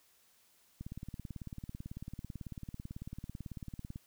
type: click train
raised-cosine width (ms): 5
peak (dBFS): -30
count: 58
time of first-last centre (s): 0.81-3.959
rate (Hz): 18.1
effects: white hiss -68 dBFS RMS until 4.06 s